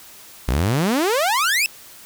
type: exponential sweep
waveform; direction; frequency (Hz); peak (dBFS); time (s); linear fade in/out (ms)
sawtooth; up; 55.5 to 2700; -13; 0.48-1.66; 0
effects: white hiss -43 dBFS RMS until 2.05 s